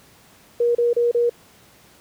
sine tone bursts, 475.9 Hz, A#4, 36 cents sharp, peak -15 dBFS, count 4, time 0.6-1.296 s, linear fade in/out 5 ms, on 150 ms, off 32 ms, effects pink hiss -51 dBFS RMS until 2 s + high-pass 80 Hz 12 dB/octave

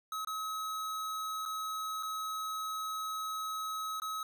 square tone with dropouts, 1280 Hz, D#6, 49 cents sharp, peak -36 dBFS, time 0.12-4.23 s, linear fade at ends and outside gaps 2 ms, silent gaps 0.248-0.272 / 1.454-1.459 / 2.027-2.031 / 4-4.019 s, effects none

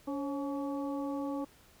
harmonic tone with a mistuned harmonic, 283.2 Hz, C#4, 37 cents sharp, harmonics 1 / 2 / 3 / 4, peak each -34 / -40 / -44 / -46 dBFS, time 0.07-1.45 s, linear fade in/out 10 ms, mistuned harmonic 2, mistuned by -73 cents, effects pink hiss -61 dBFS RMS until 1.8 s

